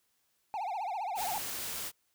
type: tone with vibrato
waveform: triangle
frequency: 796 Hz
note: G5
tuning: 26 cents sharp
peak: -31 dBFS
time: 0.54-1.38 s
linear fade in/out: 0 ms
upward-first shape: triangle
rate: 15 Hz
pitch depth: 250 cents each way
type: noise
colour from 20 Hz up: white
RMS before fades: -38 dBFS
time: 1.15-1.92 s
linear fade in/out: 50 ms
effects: white hiss -75 dBFS RMS until 2.14 s